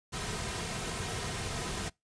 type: noise with comb filter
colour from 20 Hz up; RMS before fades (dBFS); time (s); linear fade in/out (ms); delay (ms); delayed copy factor
pink; -36; 0.12-1.9; 20; 3.5; -0.5
effects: noise-tail reverb RT60 0.2 s tail -25 dB re dry + resampled to 22050 Hz